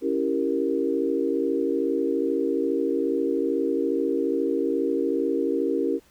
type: chord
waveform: sine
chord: C# diminished seventh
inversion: none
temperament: equal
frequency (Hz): 277.2 / 329.6 / 392 / 466.2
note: C#4 / E4 / G4 / Bb4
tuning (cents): 0 / 0 / 0 / 0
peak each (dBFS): -27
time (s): 0.01-6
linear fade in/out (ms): 50
effects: pink hiss -59 dBFS RMS until 6.1 s